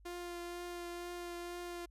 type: tone with vibrato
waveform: sawtooth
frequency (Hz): 349.2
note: F4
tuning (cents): 0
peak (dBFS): -38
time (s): 0.05-1.86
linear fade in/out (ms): 10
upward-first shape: triangle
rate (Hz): 2.1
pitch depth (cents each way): 14
effects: added 50 Hz sine -58 dBFS peak until 1.9 s + resampled to 32000 Hz